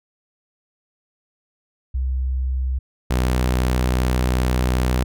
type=tone pair in turn; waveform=sine / sawtooth; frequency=64.6 / 62.62 Hz; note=C2 / B1; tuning=-21 / +25 cents; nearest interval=minor second; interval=54 cents; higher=first; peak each=-19 / -13 dBFS; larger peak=second; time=1.94-2.79 / 3.1-5.04 s; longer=second; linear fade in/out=10 ms; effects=none